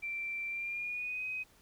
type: tone with pitch glide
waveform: sine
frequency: 2349 to 2518 Hz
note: D7 to D#7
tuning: 0 to +20 cents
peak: -35 dBFS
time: 0.02-1.44 s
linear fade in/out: 20 ms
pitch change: +120 cents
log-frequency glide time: 0.48-1.25 s
effects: pink hiss -64 dBFS RMS until 1.61 s